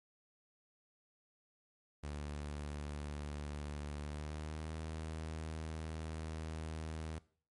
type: tone with pitch glide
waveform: sawtooth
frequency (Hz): 73.5 to 79.23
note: D2 to D#2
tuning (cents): +2 to +32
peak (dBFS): -37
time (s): 2.03-7.19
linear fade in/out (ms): 10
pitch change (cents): +130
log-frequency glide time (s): 4-4.75
effects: noise-tail reverb RT60 0.5 s tail -20 dB re dry + MP3 48 kbps